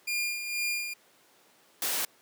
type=tone with tremolo; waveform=sawtooth; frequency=2411 Hz; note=D7; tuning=45 cents sharp; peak=-24 dBFS; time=0.07-0.94 s; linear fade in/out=10 ms; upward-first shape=sine; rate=2.1 Hz; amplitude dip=55%
type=noise; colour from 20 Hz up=white; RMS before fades=-30 dBFS; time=1.82-2.05 s; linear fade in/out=2 ms
effects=pink hiss -61 dBFS RMS until 2.21 s + high-pass 300 Hz 12 dB/octave